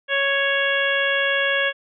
harmonic tone, 554.4 Hz, C#5, in tune, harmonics 1 / 2 / 3 / 4 / 5 / 6, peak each -24 / -31 / -21 / -28 / -26 / -28 dBFS, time 0.08-1.73 s, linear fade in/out 50 ms, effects none

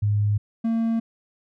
sine / triangle tone pair in turn, 103.83 / 227.4 Hz, G#2 / A#3, 0 / -43 cents, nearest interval octave + major second, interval 1357 cents, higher second, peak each -18 dBFS, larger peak neither, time 0.02-0.38 / 0.64-1 s, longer neither, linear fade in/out 10 ms, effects none

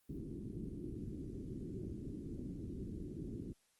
white low-pass noise, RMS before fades -45 dBFS, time 0.09-3.53 s, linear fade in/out 5 ms, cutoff 360 Hz, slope 48 dB/octave, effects white hiss -75 dBFS RMS until 3.79 s + Opus 24 kbps

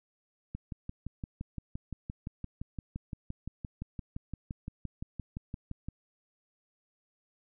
click train, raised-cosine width 5 ms, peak -25 dBFS, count 32, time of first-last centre 0.55-5.886 s, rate 5.81 Hz, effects none

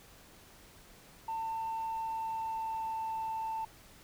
sine tone with pitch glide, 897 to 889.3 Hz, A5 to A5, +33 to +18 cents, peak -32 dBFS, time 1.28-3.65 s, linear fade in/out 5 ms, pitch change -15 cents, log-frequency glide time 1.87-3.11 s, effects tanh soft clip ceiling -31 dBFS + pink hiss -57 dBFS RMS until 4.03 s

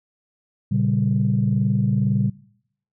sine chord, G diminished, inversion first, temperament equal, 116.54 / 138.59 / 196 Hz, Bb2 / Db3 / G3, 0 / 0 / 0 cents, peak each -21 dBFS, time 0.71-2.3 s, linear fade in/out 10 ms, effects noise-tail reverb RT60 0.7 s tail -21 dB re dry + tanh soft clip ceiling -9 dBFS

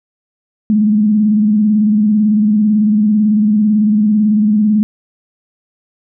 sine tone with vibrato, 211.6 Hz, G#3, 33 cents sharp, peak -8 dBFS, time 0.7-4.83 s, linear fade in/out 0 ms, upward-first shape square, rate 18 Hz, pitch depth 48 cents each way, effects none

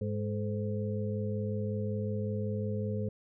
harmonic tone with a mistuned harmonic, 103.5 Hz, G#2, 5 cents flat, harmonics 1 / 2 / 4 / 5, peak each -33 / -36 / -39 / -40 dBFS, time 0.01-3.09 s, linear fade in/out 5 ms, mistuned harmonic 4, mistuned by +74 cents, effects none

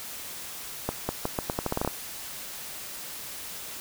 accelerating click train, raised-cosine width 1 ms, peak -12 dBFS, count 12, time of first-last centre 0.89-1.876 s, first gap 200 ms, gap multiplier 0.82, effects white hiss -39 dBFS RMS until 3.8 s

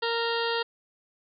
harmonic tone, 463.7 Hz, A#4, 9 cents flat, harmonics 1 / 2 / 3 / 4 / 6 / 7 / 8 / 9 / 10, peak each -29 / -32 / -34 / -35 / -37 / -37 / -38 / -39 / -39 dBFS, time 0.02-0.63 s, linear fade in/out 10 ms, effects none

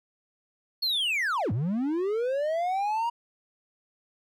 triangle linear two-way sweep, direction down then up, 4398 to 96.8 to 954 Hz, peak -23 dBFS, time 0.82-3.1 s, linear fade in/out 10 ms, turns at 1.52 s, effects none

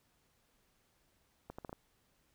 accelerating click train, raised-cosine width 1 ms, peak -30 dBFS, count 5, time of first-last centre 1.5-1.729 s, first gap 85 ms, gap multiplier 0.74, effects pink hiss -74 dBFS RMS until 2.34 s

